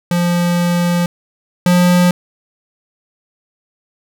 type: tone pair in turn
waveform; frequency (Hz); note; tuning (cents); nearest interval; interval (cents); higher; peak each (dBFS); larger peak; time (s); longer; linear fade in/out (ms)
square; 174.4 / 177.76; F3 / F3; -2 / +31; unison; 33; second; -13 / -9; second; 0.11-1.06 / 1.66-2.11; first; 2
effects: none